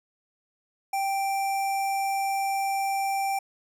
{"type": "tone with notch filter", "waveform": "square", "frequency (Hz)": 784, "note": "G5", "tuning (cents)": 0, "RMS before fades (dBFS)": -27, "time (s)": [0.93, 3.39], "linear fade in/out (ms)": 5, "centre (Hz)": 3900, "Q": 2, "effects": ["resampled to 32000 Hz"]}